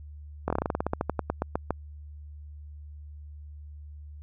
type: slowing click train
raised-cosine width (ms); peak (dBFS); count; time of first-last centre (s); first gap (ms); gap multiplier
1; -12; 19; 0.48-1.706; 22; 1.12
effects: added 74 Hz sine -41 dBFS peak until 4.22 s